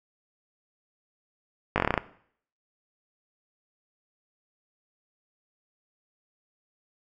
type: slowing click train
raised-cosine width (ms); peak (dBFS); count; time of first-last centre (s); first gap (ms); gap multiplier
0.5; -7; 9; 1.76-1.977; 19; 1.1
effects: noise-tail reverb RT60 0.6 s tail -17 dB re dry